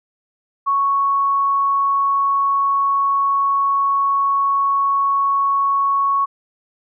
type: tone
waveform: sine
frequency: 1108.7 Hz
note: C#6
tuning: in tune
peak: -14 dBFS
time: 0.66-6.26 s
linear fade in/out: 20 ms
effects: none